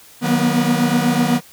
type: chord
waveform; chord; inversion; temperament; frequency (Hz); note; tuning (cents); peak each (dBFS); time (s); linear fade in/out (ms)
45% pulse; B major seventh; first; equal with one note detuned; 155.56 / 185 / 238.9 / 246.9; D#3 / F#3 / A#3 / B3; 0 / 0 / +43 / 0; -22 / -23 / -18 / -19; 0.21-1.41; 50
effects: white hiss -45 dBFS RMS until 1.52 s